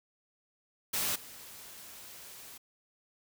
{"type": "noise with level steps", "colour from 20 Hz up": "white", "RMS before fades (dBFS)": [-32, -49], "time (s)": [0.93, 2.58], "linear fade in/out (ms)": 10, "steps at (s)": 1.15, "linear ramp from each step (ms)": 10, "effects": []}